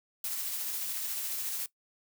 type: noise with tremolo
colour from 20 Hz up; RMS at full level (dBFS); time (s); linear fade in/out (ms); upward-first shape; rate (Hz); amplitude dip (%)
blue; -34; 0.24-1.66; 2; sine; 14; 25
effects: noise-tail reverb RT60 0.1 s tail -18 dB re dry